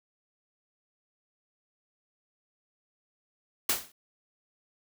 white noise with exponential decay, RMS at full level -22 dBFS, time 3.69-3.92 s, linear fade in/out 5 ms, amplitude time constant 49 ms, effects none

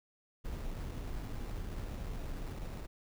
brown noise with sample-and-hold, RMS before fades -40 dBFS, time 0.44-2.87 s, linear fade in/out 20 ms, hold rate 3150 Hz, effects none

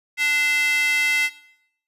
square tone with high-pass filter, 293.7 Hz, D4, in tune, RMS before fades -20 dBFS, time 0.17-1.3 s, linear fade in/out 50 ms, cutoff 2200 Hz, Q 8, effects noise-tail reverb RT60 0.7 s tail -17 dB re dry + resampled to 32000 Hz

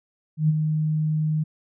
sine tone with ADSR envelope, 154.8 Hz, D#3, 9 cents flat, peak -14 dBFS, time 0.37-1.44 s, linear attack 120 ms, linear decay 28 ms, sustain -6 dB, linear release 14 ms, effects none

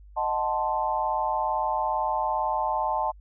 sine chord, D# diminished seventh, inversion none, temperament equal, 622.3 / 740 / 880 / 1046.5 Hz, D#5 / F#5 / A5 / C6, 0 / 0 / 0 / 0 cents, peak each -31 / -31 / -26 / -31 dBFS, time 0.16-3.12 s, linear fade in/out 20 ms, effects added 50 Hz sine -46 dBFS peak until 3.2 s

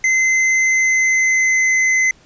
square tone with pitch glide, 2061 to 2048 Hz, C7 to C7, -27 to -38 cents, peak -13 dBFS, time 0.04-2.11 s, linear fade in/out 2 ms, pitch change -11 cents, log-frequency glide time 0.59-1.75 s, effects pink hiss -50 dBFS RMS until 2.25 s + resampled to 16000 Hz

